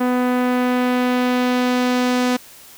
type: tone with low-pass filter sweep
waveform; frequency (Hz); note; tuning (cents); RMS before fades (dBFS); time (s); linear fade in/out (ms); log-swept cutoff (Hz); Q
sawtooth; 249.3; B3; +16; -18; 0-2.37; 10; 1600 to 7100; 0.81
effects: white hiss -43 dBFS RMS until 2.77 s